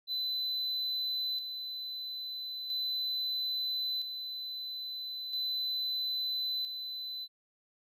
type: tone with tremolo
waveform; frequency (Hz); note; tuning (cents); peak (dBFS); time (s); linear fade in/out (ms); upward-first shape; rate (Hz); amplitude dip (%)
triangle; 4016; B7; +28; -30; 0.07-7.28; 50; square; 0.38; 50
effects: none